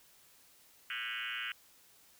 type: tone with frequency modulation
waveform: sine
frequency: 2217 Hz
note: C#7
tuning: in tune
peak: -36 dBFS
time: 0.9-1.52 s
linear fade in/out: 2 ms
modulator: 118 Hz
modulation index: 7.1
effects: white hiss -63 dBFS RMS until 2.19 s